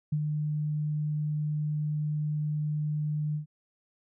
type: tone with ADSR envelope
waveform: sine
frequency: 150.8 Hz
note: D3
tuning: 46 cents sharp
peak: -23 dBFS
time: 0.12-3.46 s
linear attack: 8 ms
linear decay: 56 ms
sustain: -4 dB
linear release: 110 ms
effects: none